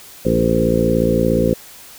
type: harmonic tone with a mistuned harmonic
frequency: 57.1 Hz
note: A#1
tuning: 35 cents flat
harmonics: 1 / 2 / 3 / 4 / 5 / 6 / 7 / 8 / 9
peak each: -25 / -24 / -20 / -20 / -23 / -23 / -22 / -24 / -19 dBFS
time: 0.25-1.54 s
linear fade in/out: 5 ms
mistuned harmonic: 8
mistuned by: +15 cents
effects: white hiss -40 dBFS RMS until 1.98 s